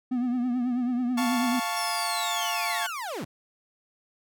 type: tone with vibrato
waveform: triangle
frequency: 246.9 Hz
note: B3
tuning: in tune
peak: -22 dBFS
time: 0.11-1.6 s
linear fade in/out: 10 ms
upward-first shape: triangle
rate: 9.2 Hz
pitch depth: 77 cents each way
type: chord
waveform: sawtooth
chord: F augmented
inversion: none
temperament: equal with one note detuned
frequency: 698.5 / 880 / 1112.6 Hz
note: F5 / A5 / C#6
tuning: 0 / 0 / +6 cents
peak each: -28 dBFS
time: 1.17-2.87 s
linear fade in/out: 10 ms
type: linear sweep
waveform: 30% pulse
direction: down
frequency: 5588 to 98 Hz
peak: -29 dBFS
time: 1.76-3.25 s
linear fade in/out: 10 ms
effects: none